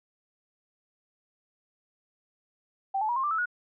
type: tone with pitch steps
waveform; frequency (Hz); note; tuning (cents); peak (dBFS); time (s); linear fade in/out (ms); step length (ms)
sine; 779 / 864.4 / 959.1 / 1064.1 / 1180.7 / 1310.1 / 1453.7; G5 / A5 / A#5 / C6 / D6 / E6 / F#6; -11 / -31 / +49 / +29 / +9 / -11 / -31; -25; 2.94-3.458; 10; 74
effects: none